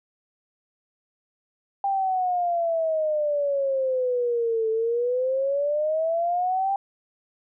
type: exponential two-way sweep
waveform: sine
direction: down then up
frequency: 796 to 440 to 796 Hz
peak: -21 dBFS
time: 1.84-6.76 s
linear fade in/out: 2 ms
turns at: 4.7 s
effects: none